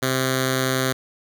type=tone with notch filter; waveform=5% pulse; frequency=130.81 Hz; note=C3; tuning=in tune; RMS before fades=-22 dBFS; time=0.02-0.93 s; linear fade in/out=10 ms; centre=880 Hz; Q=1.2; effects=none